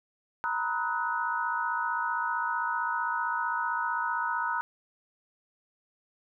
sine chord, B major seventh, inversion third, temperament equal with one note detuned, 932.3 / 987.8 / 1272.1 / 1480 Hz, A#5 / B5 / D#6 / F#6, 0 / 0 / +38 / 0 cents, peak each -32 / -35 / -33 / -32 dBFS, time 0.44-4.61 s, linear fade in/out 0 ms, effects none

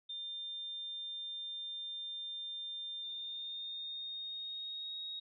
sine tone with pitch glide, 3600 to 3766 Hz, A7 to A#7, +39 to +17 cents, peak -40 dBFS, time 0.09-5.2 s, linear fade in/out 10 ms, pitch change +78 cents, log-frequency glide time 2.99-4.97 s, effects none

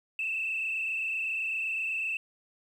sine tone with frequency modulation, 2635 Hz, E7, 1 cent flat, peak -28 dBFS, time 0.19-2.17 s, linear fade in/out 2 ms, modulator 27.8 Hz, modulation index 2.8, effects tanh soft clip ceiling -24 dBFS + 10-bit

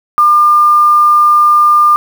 sine tone with quantisation, 1200 Hz, D6, 37 cents sharp, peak -4 dBFS, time 0.18-1.96 s, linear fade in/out 0 ms, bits 5, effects none

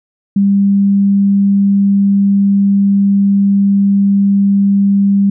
sine tone, 198.8 Hz, G3, 25 cents sharp, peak -7 dBFS, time 0.36-5.3 s, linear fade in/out 5 ms, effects none

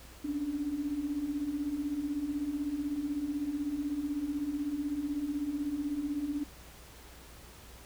sine beating tone pair, 277.2 / 293.2 Hz, C#4 / D4, 0 / -3 cents, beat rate 16 Hz, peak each -38 / -32 dBFS, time 0.24-6.44 s, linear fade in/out 10 ms, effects added 60 Hz sine -53 dBFS peak until 7.85 s + pink hiss -53 dBFS RMS until 7.85 s

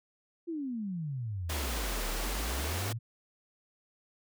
sine exponential two-way sweep, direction down then up, 349.2 to 34.65 to 119.8 Hz, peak -33 dBFS, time 0.47-2.99 s, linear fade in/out 20 ms, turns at 2.1 s
pink high-pass noise, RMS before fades -37 dBFS, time 1.49-2.93 s, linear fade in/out 10 ms, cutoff 220 Hz, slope 12 dB/octave
effects none

